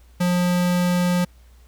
square tone, 177.9 Hz, F3, 32 cents sharp, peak -18 dBFS, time 0.2-1.25 s, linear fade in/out 10 ms, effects added 60 Hz sine -47 dBFS peak until 1.67 s + pink hiss -59 dBFS RMS until 1.67 s

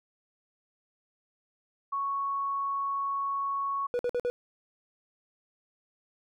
sine tone, 1108.7 Hz, C#6, in tune, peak -28 dBFS, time 1.92-3.87 s, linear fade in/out 10 ms
triangle tone bursts, 488 Hz, B4, 21 cents flat, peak -24 dBFS, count 4, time 3.94-4.3 s, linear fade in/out 0 ms, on 51 ms, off 52 ms
effects none

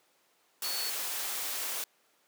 sine tone in noise, 4420 Hz, C#8, 6 cents flat, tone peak -35 dBFS, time 0.64-0.9 s, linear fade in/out 2 ms, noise white, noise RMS -35 dBFS, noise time 0.62-1.84 s, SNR -3 dB, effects pink hiss -68 dBFS RMS until 2.27 s + high-pass 400 Hz 12 dB/octave

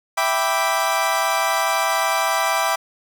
30% pulse chord, E minor seventh, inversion none, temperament equal, 659.3 / 784 / 987.8 / 1174.7 Hz, E5 / G5 / B5 / D6, 0 / 0 / 0 / 0 cents, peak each -21 dBFS, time 0.17-2.76 s, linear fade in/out 10 ms, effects none

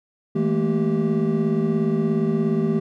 triangle tone cluster, 161.9 / 212.8 / 229.8 / 388.7 Hz, E3 / G#3 / A#3 / G4, -31 / +42 / -25 / -15 cents, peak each -22 dBFS, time 0.35-2.8 s, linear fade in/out 10 ms, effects none

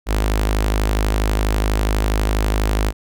sawtooth tone with notch filter, 52.2 Hz, G#1, 10 cents sharp, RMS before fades -18 dBFS, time 0.06-2.93 s, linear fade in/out 50 ms, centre 140 Hz, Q 1, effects none

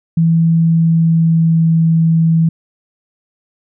sine tone with pitch glide, 164.81 to 163.39 Hz, E3 to E3, 0 to -15 cents, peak -8 dBFS, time 0.17-2.49 s, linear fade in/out 5 ms, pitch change -15 cents, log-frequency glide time 0.56-1.73 s, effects none

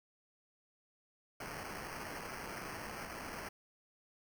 white noise with sample-and-hold, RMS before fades -45 dBFS, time 1.4-3.49 s, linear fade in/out 5 ms, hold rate 3675 Hz, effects none

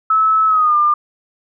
sine tone with pitch glide, 1300 to 1199 Hz, E6 to D6, -24 to +36 cents, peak -10 dBFS, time 0.1-0.94 s, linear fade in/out 5 ms, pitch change -140 cents, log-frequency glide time 0.47-0.76 s, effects none

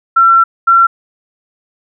sine tone pair in turn, 1353 / 1360 Hz, E6 / F6, +45 / -46 cents, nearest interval unison, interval 9 cents, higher second, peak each -4 dBFS, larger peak neither, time 0.16-0.44 / 0.67-0.87 s, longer first, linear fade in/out 10 ms, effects none

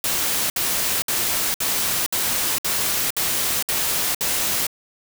white noise bursts, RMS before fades -22 dBFS, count 9, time 0.04-4.668 s, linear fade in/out 2 ms, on 460 ms, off 61 ms, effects none

